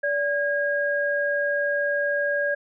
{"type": "tone pair together", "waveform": "sine", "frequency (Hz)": [577, 1632], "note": ["D5", "G#6"], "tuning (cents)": [-31, -31], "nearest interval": "octave + tritone", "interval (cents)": 1800, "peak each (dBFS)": -24, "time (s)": [0.03, 2.55], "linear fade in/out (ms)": 10, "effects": []}